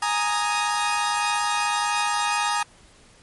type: chord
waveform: sawtooth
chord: Ab suspended second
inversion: none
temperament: equal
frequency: 830.6 / 932.3 / 1244.5 Hz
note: Ab5 / Bb5 / Eb6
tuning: 0 / 0 / 0 cents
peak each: -22 dBFS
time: 0.02-2.63 s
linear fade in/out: 5 ms
effects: pink hiss -53 dBFS RMS until 3.22 s + MP3 48 kbps